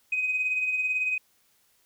sine tone with tremolo, 2512 Hz, D#7, 16 cents sharp, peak -21 dBFS, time 0.12-1.18 s, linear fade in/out 5 ms, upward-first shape triangle, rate 18 Hz, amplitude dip 55%, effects tanh soft clip ceiling -18 dBFS + white hiss -66 dBFS RMS until 1.85 s

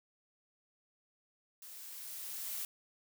blue noise with level ramp, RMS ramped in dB -51 to -39 dBFS, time 1.62-2.65 s, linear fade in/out 2 ms, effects none

